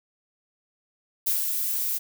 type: noise with ADSR envelope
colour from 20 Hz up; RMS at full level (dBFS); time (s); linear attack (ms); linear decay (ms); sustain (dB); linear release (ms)
violet; -23; 1.26-1.99; 14; 150; -4; 23
effects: none